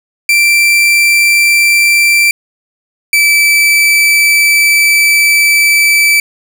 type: tone pair in turn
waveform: 40% pulse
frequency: 2349 / 2317 Hz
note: D7 / D7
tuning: 0 / -24 cents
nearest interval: unison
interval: 24 cents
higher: first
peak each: -5 dBFS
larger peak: neither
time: 0.29-2.31 / 3.13-6.2 s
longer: second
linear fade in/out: 2 ms
effects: none